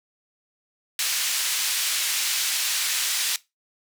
pink band-pass noise, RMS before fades -25 dBFS, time 0.99-3.36 s, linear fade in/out 2 ms, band 2700 to 13000 Hz, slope 12 dB/octave, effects noise-tail reverb RT60 0.2 s tail -19 dB re dry

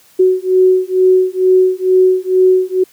sine beating tone pair, 370.5 / 372.7 Hz, F#4 / F#4, +2 / +13 cents, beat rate 2.2 Hz, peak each -11 dBFS, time 0.19-2.84 s, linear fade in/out 10 ms, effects white hiss -48 dBFS RMS until 2.92 s + high-pass 60 Hz 12 dB/octave

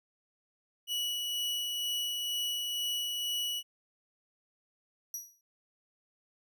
40% pulse tone with tremolo, 2937 Hz, F#7, 13 cents flat, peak -30 dBFS, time 0.87-3.63 s, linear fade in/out 50 ms, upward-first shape sine, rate 2.1 Hz, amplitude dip 25%
sawtooth tone with exponential decay, 5800 Hz, F#8, 35 cents flat, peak -31 dBFS, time 5.14-5.41 s, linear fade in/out 2 ms, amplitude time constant 57 ms
effects none

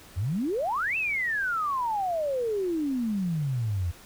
sine exponential two-way sweep, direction up then down, 81.7 to 2700 to 81.7 Hz, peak -25 dBFS, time 0.16-3.92 s, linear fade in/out 20 ms, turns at 0.97 s, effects pink hiss -50 dBFS RMS until 4.05 s

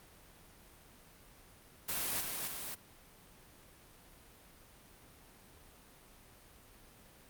white noise with echo, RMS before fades -36 dBFS, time 1.88-2.21 s, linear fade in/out 10 ms, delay 270 ms, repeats 2, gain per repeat -3 dB, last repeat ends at 2.75 s, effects pink hiss -59 dBFS RMS until 7.29 s + Opus 32 kbps

